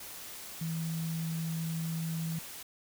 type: tone in noise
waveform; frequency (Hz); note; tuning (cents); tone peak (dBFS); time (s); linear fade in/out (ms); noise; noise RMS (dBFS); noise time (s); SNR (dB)
sine; 163.1; E3; -18; -32; 0.61-2.39; 5; white; -45; 0-2.63; +10
effects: none